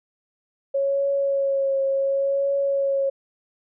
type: tone with vibrato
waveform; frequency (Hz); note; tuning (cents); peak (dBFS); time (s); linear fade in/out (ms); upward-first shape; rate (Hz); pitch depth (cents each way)
sine; 550; C#5; -14; -19; 0.74-3.1; 10; triangle; 0.69; 25
effects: none